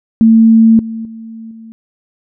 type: tone with level steps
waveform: sine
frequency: 224.7 Hz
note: A3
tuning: 37 cents sharp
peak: -3 / -19 / -26 / -30 dBFS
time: 0.21-1.72 s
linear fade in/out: 0 ms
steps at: 0.79 / 1.05 / 1.51 s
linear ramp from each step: 2 ms
effects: none